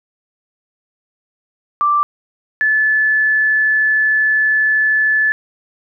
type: tone pair in turn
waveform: sine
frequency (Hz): 1174.7 / 1733.6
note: D6 / A6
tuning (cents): 0 / -26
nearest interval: perfect fifth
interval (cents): 674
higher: second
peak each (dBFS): -11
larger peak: neither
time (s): 1.81-2.03 / 2.61-5.32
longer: second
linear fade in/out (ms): 0
effects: none